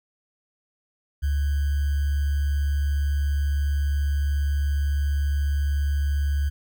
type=tone with sample-and-hold; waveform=sine; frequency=71.4 Hz; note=D2; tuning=48 cents flat; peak=-20 dBFS; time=1.22-6.5 s; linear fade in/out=20 ms; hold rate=1575 Hz; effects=none